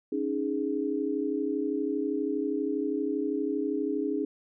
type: chord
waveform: sine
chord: C# suspended second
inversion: none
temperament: equal with one note detuned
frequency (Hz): 277.2 / 309.7 / 415.3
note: C#4 / D#4 / G#4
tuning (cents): 0 / -8 / 0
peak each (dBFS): -31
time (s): 0.12-4.25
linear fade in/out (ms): 5
effects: none